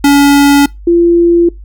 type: tone pair in turn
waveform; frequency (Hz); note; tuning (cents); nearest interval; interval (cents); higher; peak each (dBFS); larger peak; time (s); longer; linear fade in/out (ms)
square / sine; 283.6 / 342.5; C#4 / F4; +40 / -34; minor third; 326; second; -4; neither; 0.04-0.66 / 0.87-1.49; neither; 5
effects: noise-tail reverb RT60 0.2 s tail -23 dB re dry + added 50 Hz sine -27 dBFS peak until 1.64 s